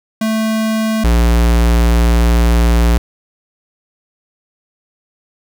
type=tone pair in turn; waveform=square; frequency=220 / 58.27 Hz; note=A3 / A#1; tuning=0 / 0 cents; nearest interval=octave + major seventh; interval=2300 cents; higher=first; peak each=-14 / -9 dBFS; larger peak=second; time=0.21-1.04 / 1.04-2.98 s; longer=second; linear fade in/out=5 ms; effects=none